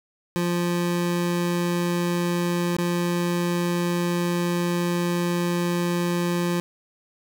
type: tone with dropouts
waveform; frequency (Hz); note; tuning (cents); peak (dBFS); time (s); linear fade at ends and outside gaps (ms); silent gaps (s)
25% pulse; 174.3; F3; -3; -18; 0.36-6.6; 0; 2.766-2.785
effects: none